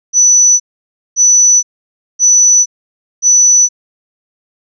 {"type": "tone bursts", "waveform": "sine", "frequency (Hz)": 5960, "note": "F#8", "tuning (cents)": 12, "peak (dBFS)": -4, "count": 4, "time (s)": [0.13, 3.69], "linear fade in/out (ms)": 50, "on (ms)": 470, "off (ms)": 560, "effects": []}